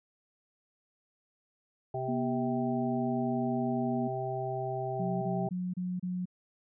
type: harmonic tone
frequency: 130 Hz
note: C3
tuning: 11 cents flat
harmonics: 1 / 3 / 5 / 6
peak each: -37 / -37 / -37 / -37 dBFS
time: 1.94-5.49 s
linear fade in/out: 5 ms
type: tone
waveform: sine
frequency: 241.9 Hz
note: B3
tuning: 36 cents flat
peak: -30 dBFS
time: 2.08-4.08 s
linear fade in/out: 10 ms
type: tone bursts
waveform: sine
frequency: 181.1 Hz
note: F#3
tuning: 37 cents flat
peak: -31 dBFS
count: 5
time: 4.99-6.256 s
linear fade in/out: 10 ms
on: 230 ms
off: 29 ms
effects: none